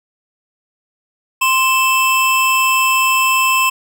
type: tone pair together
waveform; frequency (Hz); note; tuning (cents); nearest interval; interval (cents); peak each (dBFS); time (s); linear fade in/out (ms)
square; 1046.5 / 2637; C6 / E7; 0 / 0; octave + major third; 1600; -15; 1.41-3.7; 10
effects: none